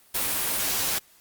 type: noise with comb filter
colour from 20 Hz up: white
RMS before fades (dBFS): -26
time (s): 0.14-0.99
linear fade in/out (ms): 10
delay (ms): 12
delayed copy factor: -0.55
effects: white hiss -57 dBFS RMS until 1.2 s + Opus 32 kbps